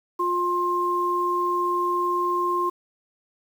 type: tone pair together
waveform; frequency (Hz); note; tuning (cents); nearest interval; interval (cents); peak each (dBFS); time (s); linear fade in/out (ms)
sine; 353.4 / 1059; F4 / C6; +21 / +21; octave + perfect fifth; 1900; -26 / -22; 0.19-2.7; 10
effects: 8-bit